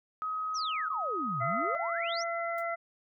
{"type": "tone with pitch glide", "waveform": "sine", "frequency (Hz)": [1266, 1256.5], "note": ["D#6", "D#6"], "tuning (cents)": [30, 17], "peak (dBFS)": -31, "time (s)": [0.22, 1.75], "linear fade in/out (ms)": 0, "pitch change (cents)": -13, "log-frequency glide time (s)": [1.04, 1.2]}
{"type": "exponential two-way sweep", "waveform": "sine", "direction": "down then up", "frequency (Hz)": [6320, 115.5, 6320], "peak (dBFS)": -35, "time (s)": [0.54, 2.24], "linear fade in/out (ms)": 20, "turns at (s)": 1.42}
{"type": "harmonic tone", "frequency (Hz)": 677, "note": "E5", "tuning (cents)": 46, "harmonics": [1, 2, 3], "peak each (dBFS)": [-33, -36, -38], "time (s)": [1.4, 2.76], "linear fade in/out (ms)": 20}
{"type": "noise with exponential decay", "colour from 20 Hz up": "blue", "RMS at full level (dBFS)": -48, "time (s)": [2.58, 2.66], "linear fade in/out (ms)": 2, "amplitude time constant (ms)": 17}
{"effects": []}